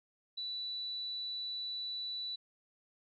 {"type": "tone", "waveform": "sine", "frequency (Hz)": 3960, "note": "B7", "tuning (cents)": 4, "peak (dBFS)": -37, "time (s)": [0.37, 2.36], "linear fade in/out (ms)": 10, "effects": []}